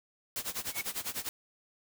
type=noise with tremolo; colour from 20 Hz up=white; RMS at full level=-34 dBFS; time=0.36-1.29 s; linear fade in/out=0 ms; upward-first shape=sine; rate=10 Hz; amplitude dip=90%
type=tone with exponential growth; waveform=triangle; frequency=2217 Hz; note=C#7; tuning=in tune; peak=-30 dBFS; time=0.67-0.81 s; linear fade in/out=0 ms; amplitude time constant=30 ms
effects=none